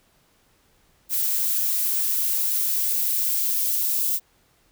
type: noise with high-pass filter sweep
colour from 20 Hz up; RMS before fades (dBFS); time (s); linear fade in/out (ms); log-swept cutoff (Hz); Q
violet; -23; 1.09-4.2; 50; 540 to 3100; 0.81
effects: pink hiss -62 dBFS RMS until 4.71 s